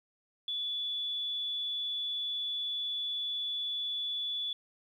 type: tone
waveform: sine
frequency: 3442 Hz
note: A7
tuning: 39 cents flat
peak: -32 dBFS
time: 0.48-4.53 s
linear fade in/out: 2 ms
effects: 11-bit